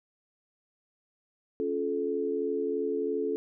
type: chord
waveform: sine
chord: Db augmented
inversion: none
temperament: equal with one note detuned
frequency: 277.2 / 349.2 / 432.2 Hz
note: Db4 / F4 / A4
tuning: 0 / 0 / -31 cents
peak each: -34 / -34 / -29 dBFS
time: 1.6-3.36 s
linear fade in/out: 0 ms
effects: none